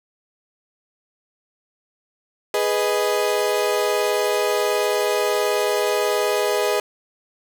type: chord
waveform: 35% pulse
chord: G# minor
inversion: none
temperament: equal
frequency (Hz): 415.3 / 493.9 / 622.3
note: G#4 / B4 / D#5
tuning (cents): 0 / 0 / 0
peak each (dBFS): -20 / -22 / -22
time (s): 2.54-6.8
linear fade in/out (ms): 2
effects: none